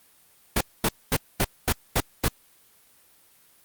pink noise bursts, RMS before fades -21 dBFS, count 7, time 0.56-2.283 s, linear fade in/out 5 ms, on 49 ms, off 230 ms, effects white hiss -58 dBFS RMS until 3.64 s + Opus 32 kbps

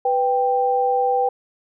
sine tone pair together, 495.4 / 786.4 Hz, B4 / G5, +5 / +5 cents, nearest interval minor sixth, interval 800 cents, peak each -20 / -18 dBFS, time 0.05-1.29 s, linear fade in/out 5 ms, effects none

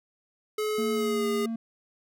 square tone with pitch glide, 427 to 408.7 Hz, G#4 to G#4, +48 to -28 cents, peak -27 dBFS, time 0.58-1.46 s, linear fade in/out 5 ms, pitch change -76 cents, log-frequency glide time 0.93-1.27 s
triangle tone, 227.6 Hz, A#3, 41 cents flat, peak -27 dBFS, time 0.78-1.56 s, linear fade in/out 5 ms
effects none

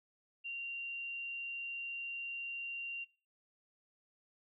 sine tone, 2767 Hz, F7, 17 cents flat, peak -39 dBFS, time 0.44-3.05 s, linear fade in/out 20 ms, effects noise-tail reverb RT60 0.4 s tail -21 dB re dry

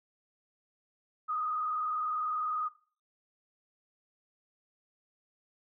sine tone with vibrato, 1244.5 Hz, D#6, in tune, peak -30 dBFS, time 1.28-2.69 s, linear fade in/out 20 ms, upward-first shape square, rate 20 Hz, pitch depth 38 cents each way, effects noise-tail reverb RT60 0.4 s tail -18 dB re dry

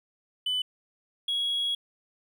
triangle tone pair in turn, 3000 / 3324 Hz, F#7 / G#7, +23 / +1 cents, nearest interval major second, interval 178 cents, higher second, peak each -23 dBFS, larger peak neither, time 0.46-0.62 / 1.28-1.75 s, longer second, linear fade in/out 5 ms, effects tanh soft clip ceiling -21 dBFS

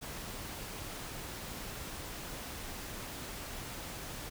pink noise, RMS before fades -43 dBFS, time 0.01-4.3 s, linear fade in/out 20 ms, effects none

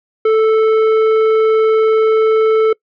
sine tone with tanh clipping, 439.6 Hz, A4, 2 cents flat, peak -10 dBFS, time 0.25-2.73 s, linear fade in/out 5 ms, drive 10 dB, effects noise-tail reverb RT60 0.1 s tail -26 dB re dry

